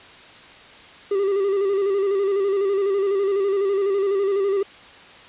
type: tone with vibrato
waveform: triangle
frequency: 395.2 Hz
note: G4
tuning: 14 cents sharp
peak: -16 dBFS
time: 1.11-4.63 s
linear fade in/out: 5 ms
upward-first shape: square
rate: 12 Hz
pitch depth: 42 cents each way
effects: white hiss -44 dBFS RMS until 5.28 s + resampled to 8000 Hz